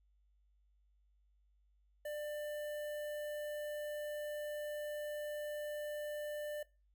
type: tone with notch filter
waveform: square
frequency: 595 Hz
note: D5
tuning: 22 cents sharp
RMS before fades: -42 dBFS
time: 2.05-6.63 s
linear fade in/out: 5 ms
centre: 4900 Hz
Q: 0.69
effects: noise-tail reverb RT60 0.3 s tail -21 dB re dry + added 50 Hz sine -69 dBFS peak until 6.94 s